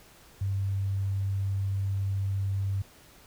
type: tone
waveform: sine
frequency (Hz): 97.9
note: G2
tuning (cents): -2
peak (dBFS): -26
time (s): 0.41-2.82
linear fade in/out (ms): 5
effects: pink hiss -55 dBFS RMS until 3.26 s